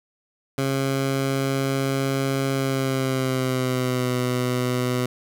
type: tone with pitch glide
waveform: 15% pulse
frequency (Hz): 135.7 to 125.16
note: C#3 to B2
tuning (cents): -36 to +24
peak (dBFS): -15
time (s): 0.58-5.06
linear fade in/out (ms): 2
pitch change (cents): -140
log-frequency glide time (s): 2.52-4.15
effects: none